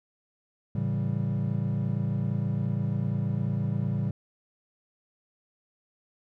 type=chord; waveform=triangle; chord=A dominant seventh; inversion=none; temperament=equal; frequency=110 / 138.59 / 164.81 / 196 Hz; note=A2 / C#3 / E3 / G3; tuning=0 / 0 / 0 / 0 cents; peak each=-28 / -28 / -32 / -30 dBFS; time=0.75-4.11 s; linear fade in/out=5 ms; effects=none